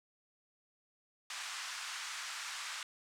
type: band-pass noise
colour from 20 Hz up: pink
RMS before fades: -43 dBFS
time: 1.3-2.83 s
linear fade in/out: 2 ms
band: 1100 to 8200 Hz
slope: 24 dB/octave
effects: none